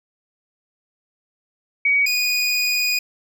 sine / 25% pulse tone pair in turn, 2258 / 2469 Hz, C#7 / D#7, +31 / -14 cents, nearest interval major second, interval 155 cents, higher second, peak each -14 dBFS, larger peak neither, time 1.85-2.06 / 2.06-2.99 s, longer second, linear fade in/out 5 ms, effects none

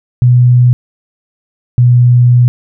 sine tone pair in turn, 123.47 / 122.55 Hz, B2 / B2, 0 / -13 cents, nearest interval unison, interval 13 cents, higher first, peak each -3 dBFS, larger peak neither, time 0.22-0.73 / 1.78-2.48 s, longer second, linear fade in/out 0 ms, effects none

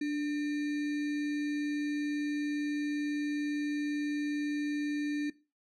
sine tone with sample-and-hold, 293.7 Hz, D4, in tune, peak -29 dBFS, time 0.01-5.3 s, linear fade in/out 5 ms, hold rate 2100 Hz, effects noise-tail reverb RT60 0.3 s tail -19 dB re dry + low-pass 5000 Hz 12 dB/octave

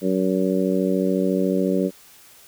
harmonic tone, 94 Hz, F#2, 28 cents sharp, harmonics 2 / 3 / 4 / 5 / 6, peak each -22 / -24 / -25 / -26 / -27 dBFS, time 0.01-1.91 s, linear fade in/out 50 ms, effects white hiss -49 dBFS RMS until 2.47 s

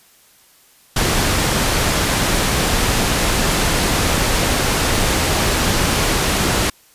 pink low-pass noise, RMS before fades -17 dBFS, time 0.96-6.7 s, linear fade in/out 5 ms, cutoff 11000 Hz, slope 12 dB/octave, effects white hiss -51 dBFS RMS until 6.94 s + resampled to 32000 Hz

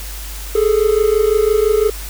triangle tone pair together, 415.3 / 441.2 Hz, G#4 / A4, 0 / +5 cents, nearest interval minor second, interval 105 cents, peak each -12 dBFS, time 0.55-1.9 s, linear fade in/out 5 ms, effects added 50 Hz sine -27 dBFS peak until 2.09 s + white hiss -32 dBFS RMS until 2.09 s

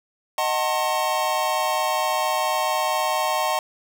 square chord, D# diminished seventh, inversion none, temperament just, 622.3 / 746.7 / 896 / 1075.3 Hz, D#5 / F#5 / A5 / C6, 0 / +16 / +31 / +47 cents, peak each -27 dBFS, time 0.38-3.59 s, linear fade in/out 2 ms, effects none

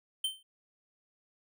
square tone with exponential decay, 3105 Hz, G7, 17 cents flat, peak -27 dBFS, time 0.24-0.43 s, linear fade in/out 5 ms, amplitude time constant 41 ms, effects none

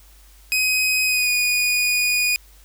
sawtooth tone with pitch glide, 2519 to 2463 Hz, D#7 to D#7, +21 to -18 cents, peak -14 dBFS, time 0.52-2.36 s, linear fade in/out 0 ms, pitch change -39 cents, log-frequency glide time 1.06-1.3 s, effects added 50 Hz sine -47 dBFS peak until 2.64 s + white hiss -53 dBFS RMS until 2.64 s

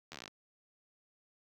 slowing click train, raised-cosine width 0.2 ms, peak -27 dBFS, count 11, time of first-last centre 0.12-0.278 s, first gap 12 ms, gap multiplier 1.06, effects high-pass 60 Hz 12 dB/octave + 10-bit

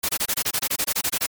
white noise bursts, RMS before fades -23 dBFS, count 15, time 0.03-1.266 s, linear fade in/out 10 ms, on 60 ms, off 24 ms, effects MP3 96 kbps

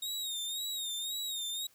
sawtooth tone with vibrato, 3729 Hz, A#7, in tune, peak -32 dBFS, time 0.02-1.67 s, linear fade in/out 5 ms, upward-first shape sine, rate 1.9 Hz, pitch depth 77 cents each way, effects white hiss -65 dBFS RMS until 1.74 s

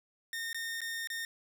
sawtooth tone with dropouts, 1831 Hz, A#6, 32 cents flat, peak -32 dBFS, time 0.33-1.25 s, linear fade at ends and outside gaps 1 ms, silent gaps 0.53-0.545 / 0.806-0.816 / 1.073-1.101 s, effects none

